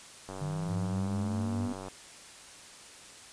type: click train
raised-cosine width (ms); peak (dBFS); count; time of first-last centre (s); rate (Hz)
1; -27; 153; 0.29-1.883; 95.4
type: linear sweep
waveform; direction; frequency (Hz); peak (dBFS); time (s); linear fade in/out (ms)
sine; up; 146.83 to 246.9; -32; 0.41-1.73; 5
type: tone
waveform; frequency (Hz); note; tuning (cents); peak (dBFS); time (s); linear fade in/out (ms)
triangle; 100.2; G2; +38; -31; 0.66-1.7; 50
effects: white hiss -50 dBFS RMS until 3.32 s + resampled to 22050 Hz